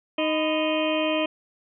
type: harmonic tone with a mistuned harmonic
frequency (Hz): 311.1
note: D#4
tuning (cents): 0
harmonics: 1 / 2 / 3 / 4 / 6 / 7 / 8 / 9 / 10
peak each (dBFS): -26 / -25 / -33 / -37 / -40 / -40 / -31 / -36 / -33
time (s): 0.18-1.26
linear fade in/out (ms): 5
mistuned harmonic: 3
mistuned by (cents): +120
effects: none